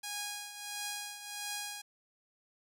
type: tone with tremolo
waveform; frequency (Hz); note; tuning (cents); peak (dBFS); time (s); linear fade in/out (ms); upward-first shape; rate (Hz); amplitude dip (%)
5% pulse; 823; G#5; -16; -24; 0.03-1.82; 10; triangle; 1.5; 70
effects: none